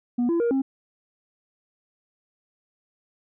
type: tone with pitch steps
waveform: sine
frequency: 242.6 / 338 / 470.8 / 268.5 Hz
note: B3 / E4 / A#4 / C4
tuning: -31 / +43 / +17 / +45 cents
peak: -17 dBFS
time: 0.18-0.62 s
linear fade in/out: 10 ms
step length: 110 ms
effects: tanh soft clip ceiling -19 dBFS